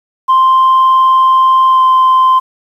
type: tone with pitch glide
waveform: sine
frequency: 1046.5 to 1038.7 Hz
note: C6 to C6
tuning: 0 to -13 cents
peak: -3 dBFS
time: 0.28-2.4 s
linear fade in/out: 20 ms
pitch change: -13 cents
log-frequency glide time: 1.68-1.82 s
effects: tanh soft clip ceiling -3 dBFS + 7-bit